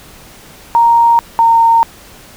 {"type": "tone pair in turn", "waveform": "sine", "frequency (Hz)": [932.3, 917.9], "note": ["A#5", "A#5"], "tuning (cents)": [0, -27], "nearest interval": "unison", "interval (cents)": 27, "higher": "first", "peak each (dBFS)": -5, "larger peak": "neither", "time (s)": [[0.75, 1.19], [1.39, 1.83]], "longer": "neither", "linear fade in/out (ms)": 0, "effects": ["pink hiss -38 dBFS RMS until 2.36 s"]}